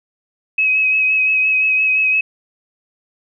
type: tone with vibrato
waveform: sine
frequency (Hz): 2550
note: D#7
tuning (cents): +42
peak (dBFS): -12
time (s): 0.58-2.21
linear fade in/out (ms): 5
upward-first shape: sine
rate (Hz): 5.8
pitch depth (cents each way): 23
effects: none